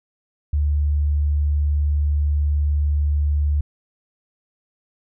sine tone, 73.42 Hz, D2, in tune, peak -16 dBFS, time 0.53-3.61 s, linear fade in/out 5 ms, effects none

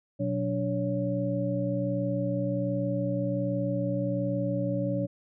sine tone cluster, 122.7 / 184 / 290 / 560 Hz, B2 / F#3 / D4 / C#5, -11 / -9 / -22 / +18 cents, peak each -31 / -32 / -32 / -31 dBFS, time 0.19-5.07 s, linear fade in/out 20 ms, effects none

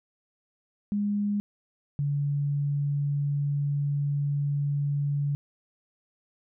sine tone pair in turn, 205 / 143.33 Hz, G#3 / D3, -22 / -42 cents, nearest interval tritone, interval 620 cents, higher first, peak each -24 dBFS, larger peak neither, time 0.92-1.4 / 1.99-5.35 s, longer second, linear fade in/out 0 ms, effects none

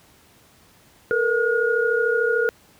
sine tone cluster, 446.2 / 479.6 / 1436 Hz, A4 / A#4 / F6, +24 / +49 / +48 cents, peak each -22 dBFS, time 1.11-2.49 s, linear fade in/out 0 ms, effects pink hiss -54 dBFS RMS until 2.79 s + high-pass 60 Hz 12 dB/octave

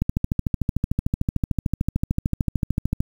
click train, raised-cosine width 5 ms, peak -8 dBFS, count 41, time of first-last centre 0.02-3.005 s, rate 13.4 Hz, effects 7-bit

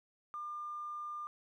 triangle tone with tanh clipping, 1200 Hz, D6, 37 cents sharp, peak -39 dBFS, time 0.34-1.27 s, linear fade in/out 0 ms, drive 2 dB, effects none

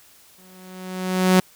sawtooth tone with exponential growth, 185 Hz, F#3, in tune, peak -7 dBFS, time 0.38-1.4 s, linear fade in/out 5 ms, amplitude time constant 220 ms, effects white hiss -52 dBFS RMS until 1.55 s

